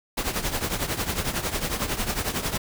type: noise with tremolo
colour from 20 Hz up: pink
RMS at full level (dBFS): -24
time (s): 0.17-2.58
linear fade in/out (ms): 10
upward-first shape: triangle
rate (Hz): 11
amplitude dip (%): 80
effects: none